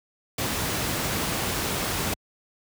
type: noise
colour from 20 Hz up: pink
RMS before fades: -27 dBFS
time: 0.38-2.14 s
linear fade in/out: 5 ms
effects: high-pass 60 Hz 12 dB/octave